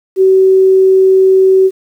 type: tone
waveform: sine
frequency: 379.9 Hz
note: F#4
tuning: 46 cents sharp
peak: -4 dBFS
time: 0.16-1.71 s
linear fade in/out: 50 ms
effects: 7-bit